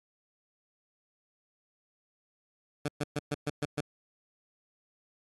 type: tone bursts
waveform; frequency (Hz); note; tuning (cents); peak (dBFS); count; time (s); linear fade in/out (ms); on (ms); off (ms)
15% pulse; 146.83; D3; 0; -23; 7; 2.85-3.808; 5; 34; 120
effects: AAC 32 kbps